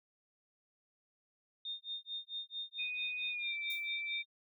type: tone with tremolo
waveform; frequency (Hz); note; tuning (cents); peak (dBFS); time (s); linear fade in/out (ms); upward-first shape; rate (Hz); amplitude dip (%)
sine; 3654; A#7; -35; -37; 1.65-4.26; 2; sine; 4.5; 100
type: tone with pitch glide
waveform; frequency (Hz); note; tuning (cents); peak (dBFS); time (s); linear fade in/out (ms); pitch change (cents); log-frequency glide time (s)
sine; 2485 to 2332; D#7 to D7; -3 to -13; -37; 2.78-4.23; 20; -110; 3.3-3.55
type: noise with exponential decay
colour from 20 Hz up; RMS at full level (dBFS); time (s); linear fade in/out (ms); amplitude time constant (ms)
violet; -46; 3.7-3.94; 5; 52
effects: none